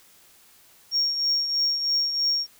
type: tone with tremolo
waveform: sine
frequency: 5550 Hz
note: F8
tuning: 12 cents flat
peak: -17 dBFS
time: 0.91-2.47 s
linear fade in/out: 50 ms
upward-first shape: triangle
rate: 3.1 Hz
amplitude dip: 65%
effects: tanh soft clip ceiling -17 dBFS + white hiss -55 dBFS RMS until 2.59 s